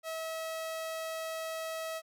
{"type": "tone", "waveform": "sawtooth", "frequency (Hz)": 645, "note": "E5", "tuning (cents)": -38, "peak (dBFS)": -32, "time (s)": [0.03, 2.02], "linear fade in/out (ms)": 50, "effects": []}